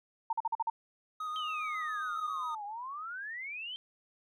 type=tone bursts; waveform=sine; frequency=910 Hz; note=A#5; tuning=42 cents flat; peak=-28 dBFS; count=6; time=0.3-0.7 s; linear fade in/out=5 ms; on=30 ms; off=44 ms
type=tone with vibrato; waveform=triangle; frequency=1244.5 Hz; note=D#6; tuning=in tune; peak=-33 dBFS; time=1.2-2.55 s; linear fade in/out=5 ms; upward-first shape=square; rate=7.3 Hz; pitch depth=20 cents each way
type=exponential two-way sweep; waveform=sine; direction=down then up; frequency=3163 to 800 to 3163 Hz; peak=-38 dBFS; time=1.36-3.76 s; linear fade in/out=0 ms; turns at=2.65 s
effects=none